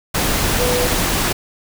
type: tone in noise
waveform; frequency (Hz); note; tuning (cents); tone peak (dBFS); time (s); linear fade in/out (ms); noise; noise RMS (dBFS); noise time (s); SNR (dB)
sine; 493.9; B4; 0; -18; 0.59-0.87; 10; pink; -18; 0.14-1.33; -3
effects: none